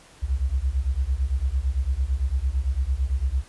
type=beating tone pair; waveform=sine; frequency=61.6 / 70.5 Hz; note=B1 / C#2; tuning=-4 / +30 cents; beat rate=8.9 Hz; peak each=-24 dBFS; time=0.22-3.44 s; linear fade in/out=20 ms; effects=pink hiss -51 dBFS RMS until 3.48 s + resampled to 24000 Hz